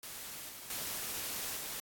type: noise with level steps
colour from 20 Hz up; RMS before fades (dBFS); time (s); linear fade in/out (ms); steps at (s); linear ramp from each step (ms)
white; -45 / -48 / -39 / -41; 0.03-1.8; 2; 0.49 / 0.7 / 1.57; 2
effects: AAC 64 kbps